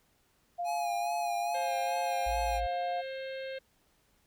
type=tone with pitch glide; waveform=sine; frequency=698.5 to 705 Hz; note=F5 to F5; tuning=0 to +16 cents; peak=-31 dBFS; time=0.58-3.02 s; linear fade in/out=20 ms; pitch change=+16 cents; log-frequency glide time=1.73-1.96 s
type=tone with vibrato; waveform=square; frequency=826 Hz; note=G#5; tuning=10 cents flat; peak=-35 dBFS; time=0.64-2.61 s; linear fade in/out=50 ms; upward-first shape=sine; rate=2.4 Hz; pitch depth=47 cents each way
type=harmonic tone; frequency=531 Hz; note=C5; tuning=25 cents sharp; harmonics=1 / 3 / 4 / 5 / 6 / 7 / 8; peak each=-37 / -47 / -49 / -51 / -53 / -54 / -55 dBFS; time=1.54-3.59 s; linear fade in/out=10 ms
type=tone; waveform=sine; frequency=55 Hz; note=A1; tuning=in tune; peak=-34 dBFS; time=2.26-2.67 s; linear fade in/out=10 ms
effects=pink hiss -70 dBFS RMS until 4.26 s